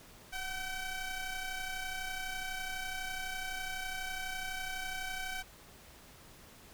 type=ring-modulated tone; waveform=20% pulse; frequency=762 Hz; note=G5; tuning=49 cents flat; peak=-29 dBFS; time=0.32-5.43 s; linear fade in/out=20 ms; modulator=778 Hz; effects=pink hiss -56 dBFS RMS until 6.73 s